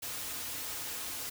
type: noise with comb filter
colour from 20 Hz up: white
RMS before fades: -39 dBFS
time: 0.02-1.3 s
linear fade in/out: 10 ms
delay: 5.2 ms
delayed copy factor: -0.6
effects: none